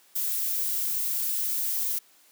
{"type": "noise", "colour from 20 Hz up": "violet", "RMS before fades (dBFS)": -28, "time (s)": [0.15, 1.99], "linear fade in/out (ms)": 10, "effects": ["white hiss -59 dBFS RMS until 2.31 s", "high-pass 200 Hz 12 dB/octave"]}